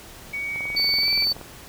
sine tone with pitch glide, 2249 to 2318 Hz, C#7 to D7, +24 to -23 cents, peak -26 dBFS, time 0.33-1.25 s, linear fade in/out 10 ms, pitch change +53 cents, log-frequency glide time 0.99-1.09 s
click train, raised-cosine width 1 ms, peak -23 dBFS, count 19, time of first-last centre 0.56-1.413 s, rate 21.1 Hz
triangle tone, 4530 Hz, C#8, 37 cents sharp, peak -18 dBFS, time 0.76-1.33 s, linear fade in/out 10 ms
effects pink hiss -43 dBFS RMS until 1.68 s

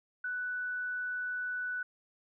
sine tone, 1487 Hz, F#6, 8 cents sharp, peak -33 dBFS, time 0.24-1.83 s, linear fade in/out 5 ms, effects none

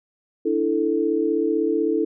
sine chord, D suspended second, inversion none, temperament equal, 293.7 / 329.6 / 440 Hz, D4 / E4 / A4, 0 / 0 / 0 cents, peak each -25 / -22 / -22 dBFS, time 0.45-2.05 s, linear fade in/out 10 ms, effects none

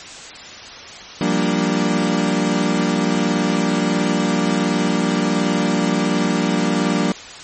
35% pulse chord, G minor seventh, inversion third, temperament equal, 174.61 / 196 / 233.1 / 293.7 Hz, F3 / G3 / Bb3 / D4, 0 / 0 / 0 / 0 cents, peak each -20 dBFS, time 1.21-7.12 s, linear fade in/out 2 ms, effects white hiss -35 dBFS RMS until 7.43 s + MP3 32 kbps

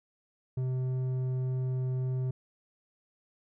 square tone with low-pass filter, 128.7 Hz, C3, 28 cents flat, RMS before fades -31 dBFS, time 0.57-2.31 s, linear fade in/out 5 ms, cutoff 360 Hz, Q 0.54, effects none

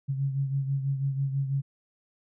sine beating tone pair, 136.5 / 142.6 Hz, C#3 / C#3, -26 / +49 cents, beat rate 6.1 Hz, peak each -26 / -34 dBFS, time 0.08-1.62 s, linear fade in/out 20 ms, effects none

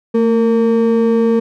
triangle ring-modulated tone, 342.8 Hz, F4, 32 cents flat, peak -5 dBFS, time 0.14-1.4 s, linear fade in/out 10 ms, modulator 118 Hz, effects none

